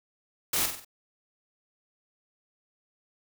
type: noise with echo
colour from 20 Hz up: white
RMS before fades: -27 dBFS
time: 0.53-0.66 s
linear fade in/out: 5 ms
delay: 47 ms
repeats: 4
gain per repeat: -6 dB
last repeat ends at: 0.848 s
effects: none